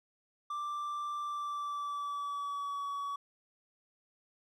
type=tone with pitch glide; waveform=triangle; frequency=1177 to 1131.7 Hz; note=D6 to C#6; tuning=+3 to +35 cents; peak=-33 dBFS; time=0.5-3.16 s; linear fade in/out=5 ms; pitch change=-68 cents; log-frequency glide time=1.22-2.86 s; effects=none